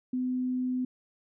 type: tone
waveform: sine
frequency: 253.3 Hz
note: B3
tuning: 44 cents sharp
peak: -27 dBFS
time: 0.13-0.85 s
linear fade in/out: 5 ms
effects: none